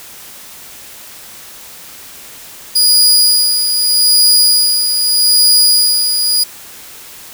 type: tone with tremolo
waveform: sawtooth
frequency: 4898 Hz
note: D#8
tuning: 28 cents flat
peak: -3 dBFS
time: 2.75-6.44 s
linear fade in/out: 10 ms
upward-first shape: sine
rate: 0.81 Hz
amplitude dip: 50%
effects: white hiss -34 dBFS RMS until 7.33 s